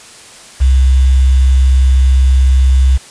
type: tone with quantisation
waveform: sine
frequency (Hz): 65.41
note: C2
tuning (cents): 0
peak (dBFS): -5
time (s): 0.6-2.98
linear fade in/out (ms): 20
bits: 5
effects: white hiss -36 dBFS RMS until 3.1 s + resampled to 22050 Hz